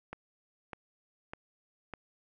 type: click train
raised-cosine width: 0.5 ms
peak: -25 dBFS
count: 4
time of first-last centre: 0.13-1.937 s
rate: 1.66 Hz
effects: none